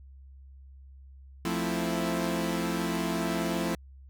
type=chord; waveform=sawtooth; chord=F major seventh; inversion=none; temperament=equal; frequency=174.61 / 220 / 261.6 / 329.6 Hz; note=F3 / A3 / C4 / E4; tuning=0 / 0 / 0 / 0 cents; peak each=-28 / -30 / -32 / -29 dBFS; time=1.45-3.75 s; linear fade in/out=2 ms; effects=added 67 Hz sine -47 dBFS peak until 4.09 s